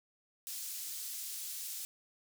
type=high-pass noise; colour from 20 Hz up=pink; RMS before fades=-42 dBFS; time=0.47-1.85 s; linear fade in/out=0 ms; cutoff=6000 Hz; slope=12 dB/octave; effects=none